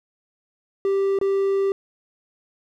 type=tone with dropouts; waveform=triangle; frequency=392 Hz; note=G4; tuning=in tune; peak=-16 dBFS; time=0.85-1.72 s; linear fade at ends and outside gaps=1 ms; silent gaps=1.188-1.213 s; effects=none